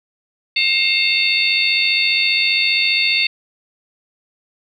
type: tone cluster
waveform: sine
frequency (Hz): 2132 / 2634 / 2729 / 3632 / 4448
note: C7 / E7 / F7 / A#7 / C#8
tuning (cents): +32 / -2 / -41 / -46 / +5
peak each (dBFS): -20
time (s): 0.56-3.27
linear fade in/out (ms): 5
effects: tanh soft clip ceiling -2 dBFS